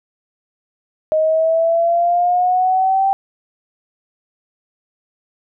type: exponential sweep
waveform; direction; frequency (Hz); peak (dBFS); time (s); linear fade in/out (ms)
sine; up; 622.3 to 784; -12; 1.12-3.13; 0
effects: none